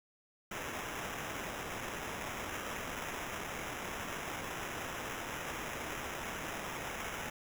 violet noise with sample-and-hold, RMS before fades -41 dBFS, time 0.51-7.3 s, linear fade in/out 5 ms, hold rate 4410 Hz, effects none

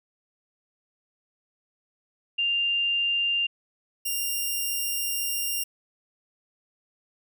sine / 5% pulse tone pair in turn, 2794 / 2794 Hz, F7 / F7, 0 / 0 cents, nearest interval unison, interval 0 cents, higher neither, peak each -22 / -17 dBFS, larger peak second, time 2.38-3.47 / 4.05-5.64 s, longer second, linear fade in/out 10 ms, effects none

